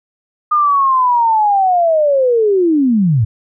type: linear sweep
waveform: sine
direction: down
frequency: 1224 to 99.6 Hz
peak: -9 dBFS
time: 0.51-3.25 s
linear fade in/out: 10 ms
effects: none